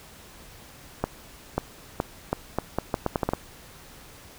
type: accelerating click train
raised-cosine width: 1 ms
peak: -9 dBFS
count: 12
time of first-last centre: 1.04-3.335 s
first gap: 540 ms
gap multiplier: 0.78
effects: pink hiss -48 dBFS RMS until 4.38 s